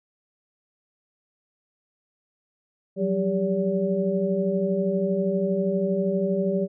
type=tone cluster; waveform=sine; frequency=177.8 / 190.3 / 397.4 / 573 Hz; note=F3 / F#3 / G4 / D5; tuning=+31 / +49 / +24 / -43 cents; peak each=-31 / -25 / -26 / -27 dBFS; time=2.96-6.68 s; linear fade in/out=50 ms; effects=none